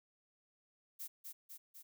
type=noise with echo; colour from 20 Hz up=violet; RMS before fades=-45 dBFS; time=0.99-1.08 s; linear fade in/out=20 ms; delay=250 ms; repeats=3; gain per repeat=-3 dB; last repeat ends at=1.83 s; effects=none